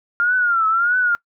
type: tone with vibrato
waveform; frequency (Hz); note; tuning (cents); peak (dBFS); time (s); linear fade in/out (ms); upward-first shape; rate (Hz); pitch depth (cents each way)
sine; 1396.9; F6; 0; -14; 0.2-1.15; 0; triangle; 1.6; 140
effects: noise-tail reverb RT60 0.1 s tail -23 dB re dry